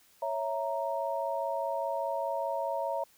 sine chord, A# diminished, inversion first, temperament equal, 554.4 / 659.3 / 932.3 Hz, C#5 / E5 / A#5, 0 / 0 / 0 cents, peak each -34 dBFS, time 0.22-3.04 s, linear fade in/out 5 ms, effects white hiss -63 dBFS RMS until 3.17 s

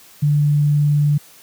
sine tone, 146.83 Hz, D3, in tune, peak -12 dBFS, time 0.22-1.18 s, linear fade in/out 10 ms, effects white hiss -46 dBFS RMS until 1.42 s + high-pass 60 Hz 12 dB/octave

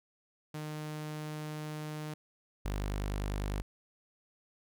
sawtooth tone pair in turn, 152.7 / 50.02 Hz, D#3 / G1, -32 / +36 cents, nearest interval octave + perfect fifth, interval 1932 cents, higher first, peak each -34 / -29 dBFS, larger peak second, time 0.54-2.14 / 2.65-3.62 s, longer first, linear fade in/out 5 ms, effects none

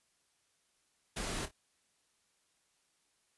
pink noise with echo, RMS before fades -38 dBFS, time 1.16-1.46 s, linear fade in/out 10 ms, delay 27 ms, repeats 2, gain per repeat -11 dB, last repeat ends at 1.514 s, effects white hiss -75 dBFS RMS until 3.37 s + resampled to 24000 Hz

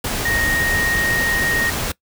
sine tone in noise, 1864.7 Hz, A#6, in tune, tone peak -18 dBFS, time 0.25-1.7 s, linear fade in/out 5 ms, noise pink, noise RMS -23 dBFS, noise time 0.04-1.92 s, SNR +2 dB, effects noise-tail reverb RT60 0.1 s tail -21 dB re dry

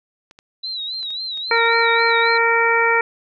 clicks, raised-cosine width 0.2 ms, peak -26 dBFS, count 9, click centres 0.311 / 0.389 / 1.03 / 1.105 / 1.374 / 1.578 / 1.663 / 1.729 / 1.795 s
sine tone with vibrato, 3948 Hz, B7, 1 cent flat, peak -24 dBFS, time 0.63-2.38 s, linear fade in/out 10 ms, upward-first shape sine, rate 3.7 Hz, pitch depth 94 cents each way
harmonic tone, 461.6 Hz, A#4, 17 cents flat, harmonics 1 / 2 / 3 / 4 / 5, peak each -20 / -20 / -20 / -20 / -20 dBFS, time 1.51-3.01 s, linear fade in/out 2 ms
effects none

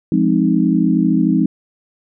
sine chord, F minor seventh, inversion none, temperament equal, 174.61 / 207.7 / 261.6 / 311.1 Hz, F3 / Ab3 / C4 / Eb4, 0 / 0 / 0 / 0 cents, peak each -17 dBFS, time 0.12-1.46 s, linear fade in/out 2 ms, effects none

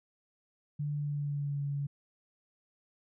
sine tone with pitch glide, 146.83 to 141.99 Hz, D3 to C#3, 0 to +42 cents, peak -31 dBFS, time 0.79-1.87 s, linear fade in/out 10 ms, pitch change -58 cents, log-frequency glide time 0.94-1.62 s, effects none

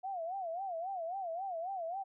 sine tone with vibrato, 717 Hz, F5, 45 cents sharp, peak -36 dBFS, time 0.03-2.04 s, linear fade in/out 20 ms, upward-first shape sine, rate 3.7 Hz, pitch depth 170 cents each way, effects none

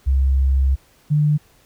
sine tone pair in turn, 67 / 149.37 Hz, C2 / D3, +42 / +30 cents, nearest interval octave + major second, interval 1388 cents, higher second, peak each -13 dBFS, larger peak neither, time 0.06-0.76 / 1.1-1.38 s, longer first, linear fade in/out 20 ms, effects pink hiss -55 dBFS RMS until 1.65 s

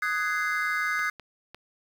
triangle chord, Ab dominant seventh, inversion second, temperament just, 1245.9 / 1495.1 / 1661.2 / 2077 Hz, Eb6 / Gb6 / Ab6 / C7, +2 / +18 / 0 / -13 cents, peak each -29 dBFS, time 0.02-1.1 s, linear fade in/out 5 ms
clicks, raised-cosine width 0.3 ms, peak -27 dBFS, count 3, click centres 0.993 / 1.197 / 1.546 s
effects 8-bit

